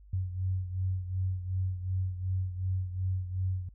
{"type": "beating tone pair", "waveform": "sine", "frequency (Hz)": [92.5, 95.2], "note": ["F#2", "F#2"], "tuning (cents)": [0, 50], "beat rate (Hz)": 2.7, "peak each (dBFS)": [-30, -36], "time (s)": [0.13, 3.69], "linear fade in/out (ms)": 5, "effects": ["added 50 Hz sine -51 dBFS peak until 3.74 s"]}